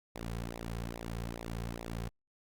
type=tone with flanger; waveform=sawtooth; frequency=57.5 Hz; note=A#1; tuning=23 cents flat; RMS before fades=-40 dBFS; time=0.15-2.09 s; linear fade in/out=5 ms; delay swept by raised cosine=0.64 to 3.44 ms; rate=2.4 Hz; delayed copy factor=-0.85; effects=Opus 48 kbps